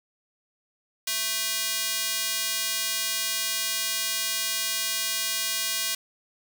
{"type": "tone with high-pass filter", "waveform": "square", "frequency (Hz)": 220, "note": "A3", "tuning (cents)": 0, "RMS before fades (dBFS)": -28, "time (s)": [1.07, 5.95], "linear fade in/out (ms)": 5, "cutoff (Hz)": 3400, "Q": 0.68, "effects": []}